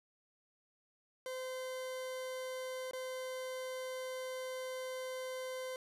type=tone with dropouts; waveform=40% pulse; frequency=515 Hz; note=C5; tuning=28 cents flat; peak=-39 dBFS; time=1.26-5.76 s; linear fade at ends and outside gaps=1 ms; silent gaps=2.911-2.933 s; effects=resampled to 32000 Hz